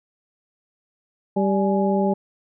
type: harmonic tone with a mistuned harmonic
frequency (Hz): 196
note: G3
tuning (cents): 0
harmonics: 1 / 2 / 3 / 4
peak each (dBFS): -20 / -23 / -25 / -26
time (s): 1.36-2.14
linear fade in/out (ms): 10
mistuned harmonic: 4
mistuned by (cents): +110
effects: none

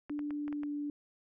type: clicks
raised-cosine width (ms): 0.5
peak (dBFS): -32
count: 6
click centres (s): 0.096 / 0.192 / 0.307 / 0.48 / 0.527 / 0.634
type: tone with pitch glide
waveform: sine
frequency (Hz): 293.7 to 291.8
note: D4 to D4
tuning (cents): 0 to -11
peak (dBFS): -34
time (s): 0.1-0.9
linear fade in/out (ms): 2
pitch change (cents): -11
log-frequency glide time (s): 0.51-0.7
effects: none

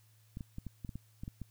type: clicks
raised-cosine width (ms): 5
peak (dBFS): -29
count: 10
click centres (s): 0.371 / 0.408 / 0.584 / 0.667 / 0.848 / 0.892 / 0.956 / 1.235 / 1.279 / 1.417
effects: added 109 Hz sine -63 dBFS peak until 1.5 s + white hiss -70 dBFS RMS until 1.5 s

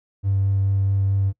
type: tone with vibrato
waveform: triangle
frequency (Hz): 98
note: G2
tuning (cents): 0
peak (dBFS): -14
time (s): 0.23-1.33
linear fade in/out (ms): 50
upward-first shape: sine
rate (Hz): 4.6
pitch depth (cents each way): 9
effects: noise-tail reverb RT60 0.1 s tail -23 dB re dry + tanh soft clip ceiling -13 dBFS

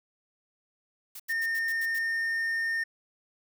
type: noise bursts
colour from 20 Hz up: blue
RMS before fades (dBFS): -42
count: 7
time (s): 1.15-1.989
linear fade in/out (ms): 5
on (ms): 47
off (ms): 85
type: tone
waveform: triangle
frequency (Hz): 1823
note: A#6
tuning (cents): -39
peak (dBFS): -25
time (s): 1.29-2.84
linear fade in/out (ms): 10
effects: none

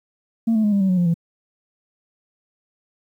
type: tone with pitch steps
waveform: sine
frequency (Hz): 227.5 / 217.9 / 208.6 / 199.77 / 191.3 / 183.19 / 175.43 / 167.99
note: A#3 / A3 / G#3 / G3 / G3 / F#3 / F3 / E3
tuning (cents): -42 / -17 / +8 / +33 / -42 / -17 / +8 / +33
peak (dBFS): -13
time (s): 0.47-1.142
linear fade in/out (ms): 10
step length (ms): 84
effects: tanh soft clip ceiling -13 dBFS + 9-bit

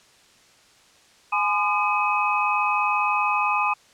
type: tone cluster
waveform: sine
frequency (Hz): 833 / 1021 / 1218 / 2538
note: G#5 / C6 / D#6 / D#7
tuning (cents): +5 / -43 / -37 / +34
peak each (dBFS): -25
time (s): 1.32-3.74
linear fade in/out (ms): 10
effects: white hiss -55 dBFS RMS until 3.93 s + low-pass 7000 Hz 12 dB/octave

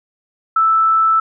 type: tone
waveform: sine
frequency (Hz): 1318.5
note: E6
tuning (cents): 0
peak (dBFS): -10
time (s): 0.56-1.2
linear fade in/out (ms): 5
effects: none

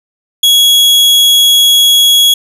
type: tone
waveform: 40% pulse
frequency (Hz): 3335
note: G#7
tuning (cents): +7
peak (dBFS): -3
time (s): 0.43-2.34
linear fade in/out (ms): 5
effects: none

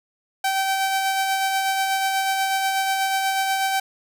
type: tone with tremolo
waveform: sawtooth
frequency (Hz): 773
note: G5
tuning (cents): -24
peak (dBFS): -15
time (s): 0.44-3.8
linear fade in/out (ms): 5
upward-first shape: sine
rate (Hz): 8.2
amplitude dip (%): 30
effects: none

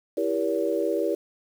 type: chord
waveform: sine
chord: E diminished seventh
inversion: none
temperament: just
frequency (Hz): 329.6 / 395.6 / 474.7 / 569.6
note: E4 / G4 / Bb4 / Db5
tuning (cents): 0 / +16 / +31 / +47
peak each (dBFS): -28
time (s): 0.17-1.15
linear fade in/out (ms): 5
effects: 8-bit

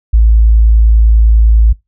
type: tone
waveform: sine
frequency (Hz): 55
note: A1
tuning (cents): 0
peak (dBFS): -3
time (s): 0.13-1.73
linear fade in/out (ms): 10
effects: noise-tail reverb RT60 0.2 s tail -23 dB re dry

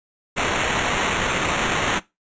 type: noise with sample-and-hold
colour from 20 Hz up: white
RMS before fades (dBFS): -22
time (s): 0.36-2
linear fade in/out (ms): 20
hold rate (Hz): 4900
effects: noise-tail reverb RT60 0.2 s tail -19 dB re dry + resampled to 16000 Hz

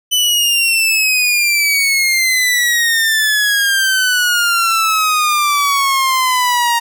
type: exponential sweep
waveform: sawtooth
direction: down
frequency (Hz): 3015 to 932.3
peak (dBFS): -8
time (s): 0.11-6.8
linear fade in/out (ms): 20
effects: none

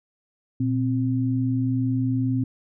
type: tone pair together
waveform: sine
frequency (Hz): 119.39 / 261.3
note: A#2 / C4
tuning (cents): +42 / -2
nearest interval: octave + major second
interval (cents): 1356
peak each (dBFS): -23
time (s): 0.6-2.44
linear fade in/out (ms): 5
effects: none

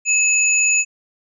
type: tone pair together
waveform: sine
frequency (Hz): 2580 / 6888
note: E7 / A8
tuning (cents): -38 / -38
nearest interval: octave + perfect fourth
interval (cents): 1700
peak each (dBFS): -16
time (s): 0.05-0.85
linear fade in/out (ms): 50
effects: none

